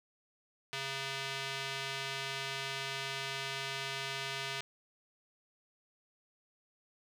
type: tone with band-pass filter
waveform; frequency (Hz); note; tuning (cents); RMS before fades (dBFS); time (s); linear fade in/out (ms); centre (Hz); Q
square; 136.2; C#3; -30; -39; 0.73-4.61; 0; 3100; 1.1
effects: none